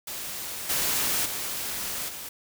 white noise with level steps, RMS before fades -35 / -26 / -32 / -38 dBFS, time 0.07-2.29 s, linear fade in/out 5 ms, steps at 0.69 / 1.25 / 2.08 s, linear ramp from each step 10 ms, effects none

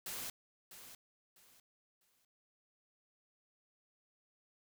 white noise with echo, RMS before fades -43 dBFS, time 0.06-0.3 s, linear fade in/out 2 ms, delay 650 ms, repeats 3, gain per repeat -11 dB, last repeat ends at 2.25 s, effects none

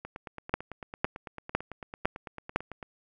two click trains, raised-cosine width 0.5 ms, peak -9 / -24 dBFS, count 5 / 26, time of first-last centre 0.54-2.56 / 0.05-2.828 s, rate 1.98 / 9 Hz, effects none

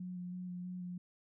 sine tone with vibrato, 180 Hz, F#3, 47 cents flat, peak -40 dBFS, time 0-0.98 s, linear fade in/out 5 ms, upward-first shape square, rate 3.1 Hz, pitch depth 14 cents each way, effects none

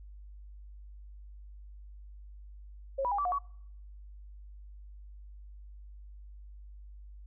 sine tone with pitch steps, 543 / 980 / 810 / 1156 / 720 / 1126 Hz, C#5 / B5 / G#5 / D6 / F#5 / C#6, -36 / -14 / -43 / -28 / -47 / +27 cents, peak -28 dBFS, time 2.98-3.388 s, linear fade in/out 10 ms, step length 68 ms, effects noise-tail reverb RT60 0.7 s tail -25 dB re dry + added 50 Hz sine -46 dBFS peak until 7.26 s

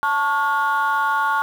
sine tone cluster, 881 / 1109 / 1429 Hz, A5 / C#6 / F6, +2 / 0 / +39 cents, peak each -20 dBFS, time 0.03-1.42 s, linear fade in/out 0 ms, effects tanh soft clip ceiling -12 dBFS + 7-bit

